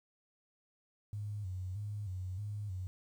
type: tone with vibrato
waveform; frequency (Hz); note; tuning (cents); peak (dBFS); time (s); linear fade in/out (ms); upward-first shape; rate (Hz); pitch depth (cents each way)
sine; 98; G2; 0; -37; 1.13-2.87; 0; square; 1.6; 100
effects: 11-bit